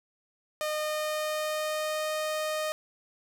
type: tone with pitch glide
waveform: sawtooth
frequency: 611 to 617.7 Hz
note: D#5 to D#5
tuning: -32 to -13 cents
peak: -25 dBFS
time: 0.61-2.72 s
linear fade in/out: 0 ms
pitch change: +19 cents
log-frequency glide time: 0.77-2.11 s
effects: none